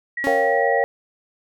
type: tone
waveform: sine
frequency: 1916 Hz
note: A#6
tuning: 47 cents sharp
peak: -23 dBFS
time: 0.17-0.84 s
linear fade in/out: 5 ms
type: tone with exponential decay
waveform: sawtooth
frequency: 277.2 Hz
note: C#4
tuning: in tune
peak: -20 dBFS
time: 0.24-0.8 s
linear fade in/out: 1 ms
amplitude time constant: 120 ms
type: chord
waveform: sine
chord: G half-diminished seventh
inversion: first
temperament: equal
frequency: 466.2 / 554.4 / 698.5 / 784 Hz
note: Bb4 / Db5 / F5 / G5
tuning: 0 / 0 / 0 / 0 cents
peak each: -22 / -21 / -23 / -23 dBFS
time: 0.27-0.84 s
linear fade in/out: 0 ms
effects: none